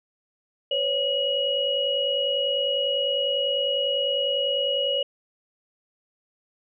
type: tone cluster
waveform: sine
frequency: 507 / 557 / 2902 Hz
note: B4 / C#5 / F#7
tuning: +45 / +8 / -34 cents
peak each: -30 / -26 / -24 dBFS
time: 0.71-5.03 s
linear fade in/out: 5 ms
effects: none